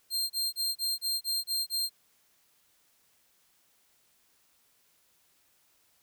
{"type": "tone bursts", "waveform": "sawtooth", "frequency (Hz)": 4186, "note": "C8", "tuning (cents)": 0, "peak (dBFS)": -25, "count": 8, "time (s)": [0.1, 1.896], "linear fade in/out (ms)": 50, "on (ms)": 200, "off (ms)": 28, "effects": ["white hiss -68 dBFS RMS until 6.02 s"]}